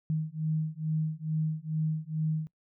sine beating tone pair, 155.56 / 157.86 Hz, D#3 / D#3, 0 / +25 cents, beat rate 2.3 Hz, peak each -31 dBFS, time 0.1-2.47 s, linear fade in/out 0 ms, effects noise-tail reverb RT60 0.1 s tail -22 dB re dry

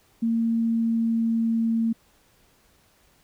sine tone with pitch glide, 228.8 to 227.2 Hz, A#3 to A#3, -32 to -44 cents, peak -20 dBFS, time 0.22-1.93 s, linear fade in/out 10 ms, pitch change -12 cents, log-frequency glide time 0.55-1.78 s, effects pink hiss -61 dBFS RMS until 3.23 s

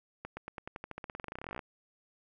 accelerating click train, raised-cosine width 0.5 ms, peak -25 dBFS, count 28, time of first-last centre 0.25-1.592 s, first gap 120 ms, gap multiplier 0.92, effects none

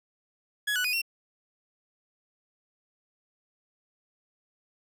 30% pulse tone with pitch steps, 1680 / 1481 / 2480 / 2727 Hz, G#6 / F#6 / D#7 / F7, +19 / +1 / -6 / -42 cents, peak -23 dBFS, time 0.67-1.018 s, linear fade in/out 10 ms, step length 87 ms, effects none

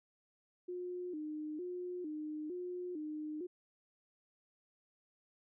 sine tone with vibrato, 330.9 Hz, E4, 7 cents sharp, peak -39 dBFS, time 0.68-3.47 s, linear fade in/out 10 ms, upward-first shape square, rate 1.1 Hz, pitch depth 140 cents each way, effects none

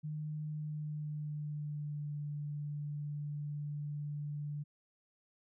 sine tone with pitch glide, 152.3 to 147.03 Hz, D#3 to D3, -37 to +2 cents, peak -37 dBFS, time 0.03-4.64 s, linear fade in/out 20 ms, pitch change -61 cents, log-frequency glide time 0.47-2.15 s, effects none

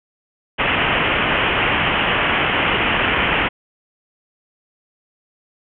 white low-pass noise, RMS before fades -18 dBFS, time 0.58-3.49 s, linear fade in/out 20 ms, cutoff 3100 Hz, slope 96 dB/octave, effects none

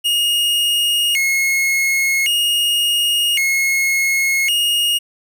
45% pulse tone with vibrato, 2489 Hz, D#7, in tune, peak -14 dBFS, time 0.04-4.99 s, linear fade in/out 20 ms, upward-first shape square, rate 0.45 Hz, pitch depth 240 cents each way, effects none

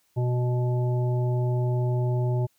harmonic tone, 123.47 Hz, B2, in tune, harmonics 1 / 3 / 5 / 7, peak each -22 / -32 / -36 / -39 dBFS, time 0.16-2.47 s, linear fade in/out 20 ms, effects white hiss -68 dBFS RMS until 2.58 s

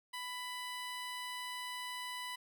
15% pulse tone, 994 Hz, B5, 11 cents sharp, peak -34 dBFS, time 0.13-2.36 s, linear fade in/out 10 ms, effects none

